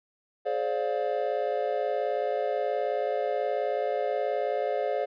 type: chord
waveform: triangle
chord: D half-diminished seventh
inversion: second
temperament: just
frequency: 422.9 / 528.6 / 587.3 / 704.8 Hz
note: Ab4 / C5 / D5 / F5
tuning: +31 / +18 / 0 / +16 cents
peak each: -30 / -29 / -29 / -30 dBFS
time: 0.45-5.06 s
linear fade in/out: 20 ms
effects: resampled to 11025 Hz